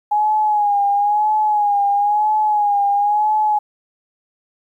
sine tone with vibrato, 830.6 Hz, G#5, in tune, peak -13 dBFS, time 0.11-3.59 s, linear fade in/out 10 ms, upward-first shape sine, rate 1 Hz, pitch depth 54 cents each way, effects 9-bit

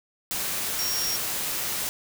sine tone in noise, 5588 Hz, F8, in tune, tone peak -27 dBFS, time 0.79-1.16 s, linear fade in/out 0 ms, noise white, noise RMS -29 dBFS, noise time 0.31-1.89 s, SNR -1 dB, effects none

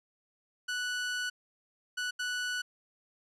sawtooth tone bursts at uneven times, 1480 Hz, F#6, in tune, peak -28 dBFS, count 3, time 0.68-1.3 / 1.97-2.11 / 2.19-2.62 s, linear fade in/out 10 ms, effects low-pass 8000 Hz 12 dB/octave

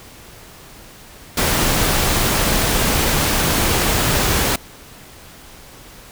pink noise, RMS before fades -17 dBFS, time 1.37-4.56 s, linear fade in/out 5 ms, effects pink hiss -41 dBFS RMS until 6.11 s

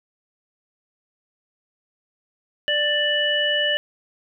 harmonic tone, 590 Hz, D5, 8 cents sharp, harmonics 1 / 3 / 5, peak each -25 / -23 / -21 dBFS, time 2.68-3.77 s, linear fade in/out 0 ms, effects none

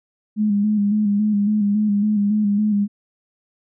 sine tone with vibrato, 207.7 Hz, G#3, in tune, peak -15 dBFS, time 0.36-2.88 s, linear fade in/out 50 ms, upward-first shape square, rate 3.6 Hz, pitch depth 39 cents each way, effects none

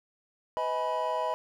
triangle tone cluster, 502 / 634 / 839 / 985 Hz, B4 / D#5 / G#5 / B5, +28 / +32 / +17 / -5 cents, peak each -34 / -30 / -35 / -29 dBFS, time 0.57-1.34 s, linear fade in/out 0 ms, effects none

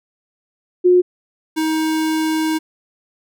sine / square tone pair in turn, 360 / 315.8 Hz, F#4 / D#4, -47 / +26 cents, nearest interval major second, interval 227 cents, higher first, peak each -8 / -17 dBFS, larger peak first, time 0.84-1.02 / 1.56-2.59 s, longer second, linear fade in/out 20 ms, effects none

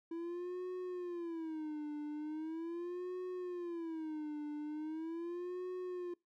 triangle tone with vibrato, 329.6 Hz, E4, in tune, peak -37 dBFS, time 0.11-6.14 s, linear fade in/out 5 ms, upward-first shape sine, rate 0.4 Hz, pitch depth 180 cents each way, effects noise-tail reverb RT60 0.2 s tail -23 dB re dry

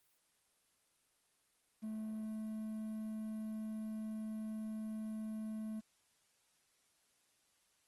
triangle tone with quantisation, 217.5 Hz, A3, 20 cents flat, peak -38 dBFS, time 1.82-5.81 s, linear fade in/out 20 ms, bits 11, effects white hiss -75 dBFS RMS until 7.87 s + Opus 24 kbps

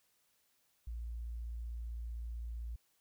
sine tone, 57.8 Hz, A#1, 14 cents flat, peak -39 dBFS, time 0.87-2.76 s, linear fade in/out 5 ms, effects white hiss -75 dBFS RMS until 3 s

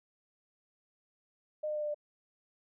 sine tone with pitch steps, 610 / 605.8 / 601.6 / 597.4 / 593.3 Hz, D#5 / D#5 / D5 / D5 / D5, -34 / -46 / +42 / +29 / +18 cents, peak -32 dBFS, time 1.63-1.945 s, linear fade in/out 10 ms, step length 63 ms, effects none

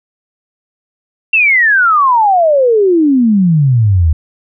sine exponential sweep, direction down, 2740 to 75.2 Hz, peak -6 dBFS, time 1.33-4.13 s, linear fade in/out 5 ms, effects none

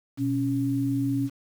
sine tone pair together, 123.48 / 277.2 Hz, B2 / C#4, 0 / 0 cents, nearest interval octave + major second, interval 1400 cents, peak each -28 / -24 dBFS, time 0.17-1.3 s, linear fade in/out 50 ms, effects 8-bit

